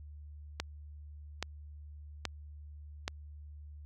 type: click train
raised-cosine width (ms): 0.2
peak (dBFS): -16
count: 4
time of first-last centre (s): 0.6-3.079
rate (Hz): 1.21
effects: added 74 Hz sine -46 dBFS peak until 3.85 s